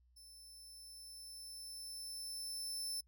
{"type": "tone with level ramp", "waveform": "25% pulse", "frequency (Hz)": 5290, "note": "E8", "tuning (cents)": 5, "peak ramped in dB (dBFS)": [-52, -34], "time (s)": [0.16, 3.01], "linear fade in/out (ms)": 10, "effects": ["noise-tail reverb RT60 0.1 s tail -24 dB re dry", "added 61 Hz sine -67 dBFS peak until 3.07 s"]}